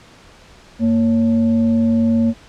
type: tone with frequency modulation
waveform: sine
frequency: 230.4 Hz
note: A#3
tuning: 20 cents flat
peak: -12 dBFS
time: 0.79-2.34 s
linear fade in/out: 50 ms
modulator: 325 Hz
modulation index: 0.39
effects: pink hiss -45 dBFS RMS until 2.48 s + low-pass 6000 Hz 12 dB/octave